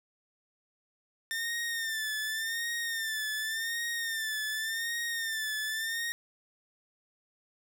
sawtooth tone with vibrato, 1800 Hz, A6, 39 cents sharp, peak -28 dBFS, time 1.31-6.12 s, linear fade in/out 0 ms, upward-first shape sine, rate 0.88 Hz, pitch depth 67 cents each way, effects none

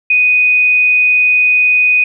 sine tone, 2489 Hz, D#7, in tune, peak -7 dBFS, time 0.1-2.04 s, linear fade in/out 5 ms, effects none

